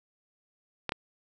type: clicks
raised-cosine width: 0.3 ms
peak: -14 dBFS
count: 2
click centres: 0.893 / 0.921 s
effects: none